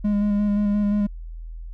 triangle tone with vibrato, 205.8 Hz, G#3, 16 cents flat, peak -16 dBFS, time 0.04-1.07 s, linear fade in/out 10 ms, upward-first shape square, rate 5.7 Hz, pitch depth 16 cents each way, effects added 41 Hz sine -32 dBFS peak until 1.73 s

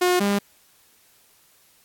sawtooth tone pair in turn, 359.9 / 201.6 Hz, F#4 / G3, -48 / +49 cents, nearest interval minor seventh, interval 1003 cents, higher first, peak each -13 / -15 dBFS, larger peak first, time 0.01-0.2 / 0.2-0.39 s, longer neither, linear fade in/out 10 ms, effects white hiss -58 dBFS RMS until 1.84 s + AAC 64 kbps

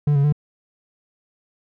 triangle tone with pitch steps, 146.6 / 140.4 / 147.6 Hz, D3 / C#3 / D3, -3 / +22 / +9 cents, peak -12 dBFS, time 0.07-0.325 s, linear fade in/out 5 ms, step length 85 ms, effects none

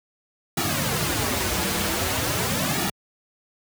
pink noise with flanger, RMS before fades -24 dBFS, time 0.57-2.9 s, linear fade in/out 5 ms, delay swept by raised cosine 1.9 to 7.6 ms, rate 0.44 Hz, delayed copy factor -0.95, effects high-pass 80 Hz 12 dB/octave

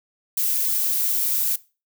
violet noise, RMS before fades -22 dBFS, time 0.37-1.56 s, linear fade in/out 5 ms, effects noise-tail reverb RT60 0.3 s tail -19 dB re dry

